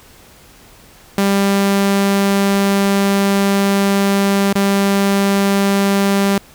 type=tone with dropouts; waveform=sawtooth; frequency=198.1 Hz; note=G3; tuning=18 cents sharp; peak=-8 dBFS; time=1.18-6.38 s; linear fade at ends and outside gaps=2 ms; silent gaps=4.529-4.554 s; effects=pink hiss -44 dBFS RMS until 6.54 s